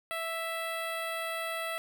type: tone with notch filter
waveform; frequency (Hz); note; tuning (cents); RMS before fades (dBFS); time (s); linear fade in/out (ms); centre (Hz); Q
10% pulse; 659.3; E5; 0; -35; 0.11-1.78; 0; 5900; 0.58
effects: none